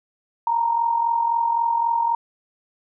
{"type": "tone with amplitude modulation", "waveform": "sine", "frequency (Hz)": 930, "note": "A#5", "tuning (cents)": -4, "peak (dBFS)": -15, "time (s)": [0.47, 2.15], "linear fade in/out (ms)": 2, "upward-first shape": "sine", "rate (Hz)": 43.8, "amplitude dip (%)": 60, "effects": []}